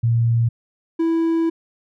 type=tone pair in turn; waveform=sine / triangle; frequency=116.4 / 329.2 Hz; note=A#2 / E4; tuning=-2 / -2 cents; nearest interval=octave + tritone; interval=1800 cents; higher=second; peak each=-14 dBFS; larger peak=neither; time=0.03-0.49 / 0.99-1.5 s; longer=second; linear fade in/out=10 ms; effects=none